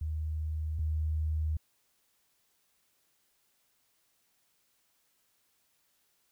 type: tone pair in turn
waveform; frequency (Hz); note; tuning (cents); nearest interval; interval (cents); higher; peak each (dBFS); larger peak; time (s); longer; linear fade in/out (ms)
sine; 77.78 / 77.78; D#2 / D#2; 0 / 0; unison; 0; neither; -31 / -28; second; 0.01-0.79 / 0.79-1.57; neither; 5
effects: white hiss -73 dBFS RMS until 6.31 s